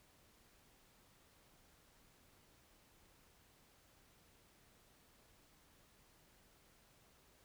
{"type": "silence", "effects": ["pink hiss -69 dBFS RMS until 7.44 s"]}